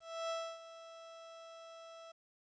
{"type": "tone with ADSR envelope", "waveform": "30% pulse", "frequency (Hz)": 659.3, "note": "E5", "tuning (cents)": 0, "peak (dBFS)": -33, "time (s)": [0, 2.12], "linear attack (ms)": 300, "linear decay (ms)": 280, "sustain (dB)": -15, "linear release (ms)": 8, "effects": ["resampled to 16000 Hz", "12-bit"]}